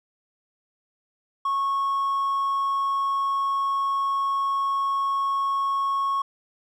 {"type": "tone", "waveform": "triangle", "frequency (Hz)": 1100, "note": "C#6", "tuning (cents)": -14, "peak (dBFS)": -19, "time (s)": [1.45, 6.22], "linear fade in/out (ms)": 5, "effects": ["tanh soft clip ceiling -16 dBFS"]}